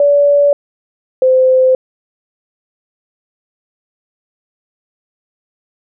sine tone pair in turn, 574 / 516.7 Hz, D5 / C5, -40 / -22 cents, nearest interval major second, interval 182 cents, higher first, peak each -6 dBFS, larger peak neither, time 0-0.53 / 1.22-1.75 s, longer neither, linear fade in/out 2 ms, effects none

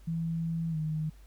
sine tone with pitch glide, 165 to 155.74 Hz, E3 to D#3, +2 to +2 cents, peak -29 dBFS, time 0.07-1.1 s, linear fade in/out 10 ms, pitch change -100 cents, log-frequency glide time 0.7-0.77 s, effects added 50 Hz sine -50 dBFS peak until 1.26 s + pink hiss -64 dBFS RMS until 1.26 s

